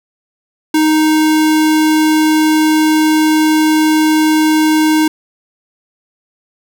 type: tone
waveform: square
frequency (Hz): 311.1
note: D#4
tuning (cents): 0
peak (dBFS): -9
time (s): 0.74-5.08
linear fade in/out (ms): 5
effects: none